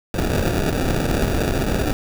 pink noise with sample-and-hold, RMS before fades -20 dBFS, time 0.14-1.93 s, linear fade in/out 0 ms, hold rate 1050 Hz, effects none

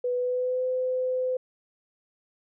sine tone with pitch glide, 493.9 to 509.8 Hz, B4 to C5, 0 to -45 cents, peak -24 dBFS, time 0.04-1.37 s, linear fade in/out 5 ms, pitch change +55 cents, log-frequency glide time 0.15-0.65 s, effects none

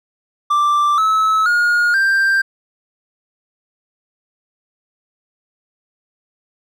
triangle tone with pitch steps, 1176 / 1297.3 / 1431.2 / 1578.9 Hz, D6 / E6 / F6 / G6, +2 / -28 / +42 / +12 cents, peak -10 dBFS, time 0.5-2.42 s, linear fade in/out 10 ms, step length 480 ms, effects none

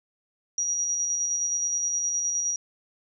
sine tone with tremolo, 5760 Hz, F#8, 47 cents flat, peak -23 dBFS, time 0.58-2.56 s, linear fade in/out 2 ms, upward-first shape square, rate 9.6 Hz, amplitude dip 25%, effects none

